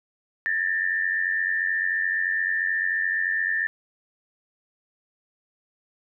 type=tone cluster; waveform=sine; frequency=1694 / 1783 / 1877 Hz; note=G#6 / A6 / A#6; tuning=+34 / +22 / +11 cents; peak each=-31 / -23 / -31 dBFS; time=0.46-3.67 s; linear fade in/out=0 ms; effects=none